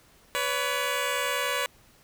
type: tone pair together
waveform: 10% pulse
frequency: 495.6 / 566.3 Hz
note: B4 / C#5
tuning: +6 / +37 cents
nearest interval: major second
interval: 231 cents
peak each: -21 / -20 dBFS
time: 0.35-1.66 s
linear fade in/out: 0 ms
effects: pink hiss -58 dBFS RMS until 2.03 s